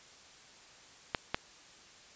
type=clicks; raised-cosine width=0.3 ms; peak=-13 dBFS; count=2; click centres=1.148 / 1.345 s; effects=white hiss -56 dBFS RMS until 2.15 s + resampled to 16000 Hz